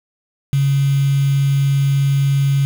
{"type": "tone with quantisation", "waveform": "sine", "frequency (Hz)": 138.59, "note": "C#3", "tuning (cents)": 0, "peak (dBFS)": -12, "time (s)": [0.53, 2.65], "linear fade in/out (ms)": 0, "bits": 5, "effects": []}